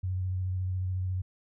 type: tone with vibrato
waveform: sine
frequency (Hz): 92.5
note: F#2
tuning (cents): 0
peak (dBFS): -28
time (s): 0.03-1.22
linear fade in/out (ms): 10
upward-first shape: sine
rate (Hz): 14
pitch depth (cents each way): 21
effects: none